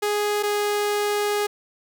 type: tone pair in turn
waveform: sawtooth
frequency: 415.3 / 413.8 Hz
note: G#4 / G#4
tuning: 0 / -6 cents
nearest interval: unison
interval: 6 cents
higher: first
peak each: -17 dBFS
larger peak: neither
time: 0.02-0.43 / 0.43-1.47 s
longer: second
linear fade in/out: 10 ms
effects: none